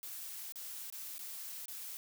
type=noise with dropouts; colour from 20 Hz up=blue; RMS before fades=-45 dBFS; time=0.03-1.97 s; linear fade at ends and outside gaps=0 ms; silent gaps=0.522-0.557 / 0.901-0.925 / 1.182-1.192 / 1.656-1.682 s; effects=none